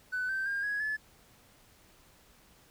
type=tone with pitch steps; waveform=triangle; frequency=1501 / 1553.9 / 1608.7 / 1665.5 / 1724.2 Hz; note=F#6 / G6 / G6 / G#6 / A6; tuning=+24 / -16 / +44 / +4 / -36 cents; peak=-27 dBFS; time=0.12-0.97 s; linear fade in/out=20 ms; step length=170 ms; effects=tanh soft clip ceiling -27 dBFS + pink hiss -61 dBFS RMS until 2.7 s